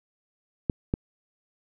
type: clicks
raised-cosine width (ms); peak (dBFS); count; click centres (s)
3; -10 / -11; 2; 0.698 / 0.939
effects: none